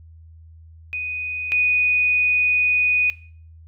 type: tone pair in turn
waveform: sine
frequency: 2489 / 2480 Hz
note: D#7 / D#7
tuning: 0 / -6 cents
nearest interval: unison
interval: 6 cents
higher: first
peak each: -24 / -16 dBFS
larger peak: second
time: 0.93-1.52 / 1.52-3.1 s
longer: second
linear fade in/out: 0 ms
effects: noise-tail reverb RT60 0.5 s tail -19 dB re dry + added 81 Hz sine -42 dBFS peak until 3.67 s